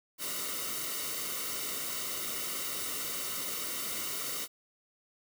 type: noise with comb filter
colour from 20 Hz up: white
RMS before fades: -36 dBFS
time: 0.18-4.48 s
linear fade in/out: 50 ms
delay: 1.2 ms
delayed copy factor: -0.7
effects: none